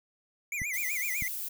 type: tone with vibrato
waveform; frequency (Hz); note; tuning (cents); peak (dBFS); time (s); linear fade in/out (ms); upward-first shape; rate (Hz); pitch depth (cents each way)
square; 2194; C#7; -18; -32; 0.52-1.28; 2; sine; 7.9; 190
type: clicks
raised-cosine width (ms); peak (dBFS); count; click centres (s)
5; -26; 2; 0.618 / 1.223
type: noise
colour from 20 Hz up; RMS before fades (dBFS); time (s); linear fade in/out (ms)
violet; -36; 0.73-1.49; 10
effects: none